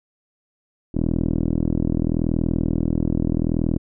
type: tone with low-pass filter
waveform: 10% pulse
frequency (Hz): 40.75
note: E1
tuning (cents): -19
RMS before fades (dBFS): -21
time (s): 0.94-3.78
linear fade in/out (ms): 10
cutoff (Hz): 340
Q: 2.8
effects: none